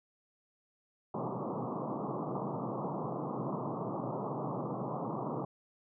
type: band-pass noise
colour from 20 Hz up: pink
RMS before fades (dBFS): -37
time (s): 1.14-5.45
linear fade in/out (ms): 5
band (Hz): 120 to 1200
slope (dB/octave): 96
effects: none